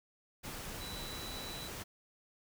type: tone in noise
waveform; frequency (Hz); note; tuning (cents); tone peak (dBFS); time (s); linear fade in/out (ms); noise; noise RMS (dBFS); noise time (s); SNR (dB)
sine; 3951; B7; 0; -46; 0.8-1.69; 20; pink; -44; 0.43-1.84; -5
effects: none